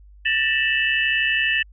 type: tone cluster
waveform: sine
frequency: 1778 / 1910 / 2636 / 2848 / 2986 Hz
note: A6 / A#6 / E7 / F7 / F#7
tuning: +18 / +42 / -1 / +33 / +15 cents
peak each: -21 / -29 / -22 / -29 / -28 dBFS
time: 0.25-1.63 s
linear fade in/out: 10 ms
effects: added 50 Hz sine -44 dBFS peak until 1.72 s